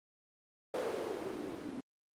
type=noise with low-pass filter sweep; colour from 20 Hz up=violet; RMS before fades=-39 dBFS; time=0.74-1.81 s; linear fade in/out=5 ms; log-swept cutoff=490 to 260 Hz; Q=3.5; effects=Opus 32 kbps